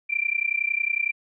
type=tone with amplitude modulation; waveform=sine; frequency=2362 Hz; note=D7; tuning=9 cents sharp; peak=-18 dBFS; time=0.09-1.12 s; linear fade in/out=20 ms; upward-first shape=sine; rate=30.9 Hz; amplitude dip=95%; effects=none